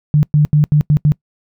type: tone bursts at uneven times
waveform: sine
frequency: 149.2 Hz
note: D3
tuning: 28 cents sharp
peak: -7 dBFS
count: 6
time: 0.14-0.23 / 0.34-0.45 / 0.53-0.64 / 0.72-0.81 / 0.9-0.97 / 1.05-1.12 s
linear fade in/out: 0 ms
effects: noise-tail reverb RT60 0.1 s tail -24 dB re dry